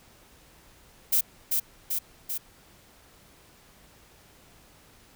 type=noise with echo; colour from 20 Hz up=violet; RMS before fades=-22 dBFS; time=1.12-1.21 s; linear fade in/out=10 ms; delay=390 ms; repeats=3; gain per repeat=-3 dB; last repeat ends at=2.38 s; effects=pink hiss -56 dBFS RMS until 5.15 s